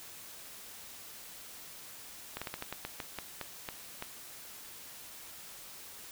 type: slowing click train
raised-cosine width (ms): 0.3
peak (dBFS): -21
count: 12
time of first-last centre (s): 2.37-4.024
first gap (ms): 46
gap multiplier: 1.22
effects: white hiss -49 dBFS RMS until 6.11 s